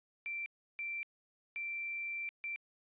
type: tone bursts at uneven times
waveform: sine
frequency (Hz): 2349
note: D7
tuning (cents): 0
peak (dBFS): -37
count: 4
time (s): 0.26-0.46 / 0.79-1.03 / 1.56-2.29 / 2.44-2.56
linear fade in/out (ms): 0
effects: resampled to 8000 Hz + 13-bit